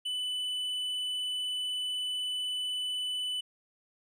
sine tone with tanh clipping, 2992 Hz, F#7, 19 cents sharp, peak -32 dBFS, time 0.05-3.41 s, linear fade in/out 10 ms, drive 6 dB, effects none

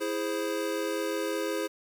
square chord, E augmented, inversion none, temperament equal, 329.6 / 415.3 / 523.3 Hz, E4 / G#4 / B#4, 0 / 0 / 0 cents, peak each -34 dBFS, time 0-1.68 s, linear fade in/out 20 ms, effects 10-bit

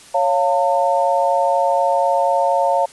sine chord, Db augmented, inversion none, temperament equal with one note detuned, 554.4 / 698.5 / 902.1 Hz, Db5 / F5 / A5, 0 / 0 / +43 cents, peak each -18 dBFS, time 0.14-2.86 s, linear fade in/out 10 ms, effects white hiss -43 dBFS RMS until 2.92 s + resampled to 24000 Hz

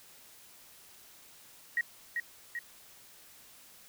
sine tone with echo, 1893 Hz, A#6, 26 cents sharp, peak -26 dBFS, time 1.77-1.81 s, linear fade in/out 2 ms, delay 390 ms, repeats 2, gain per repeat -4 dB, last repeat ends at 2.59 s, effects white hiss -56 dBFS RMS until 3.88 s

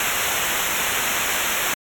pink noise with comb filter, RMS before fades -22 dBFS, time 0-1.74 s, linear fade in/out 2 ms, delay 0.21 ms, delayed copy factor -0.9, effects MP3 96 kbps

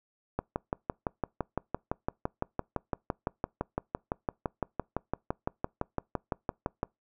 click train, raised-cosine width 1 ms, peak -15 dBFS, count 39, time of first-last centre 0.39-6.831 s, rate 5.9 Hz, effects noise-tail reverb RT60 0.2 s tail -26 dB re dry

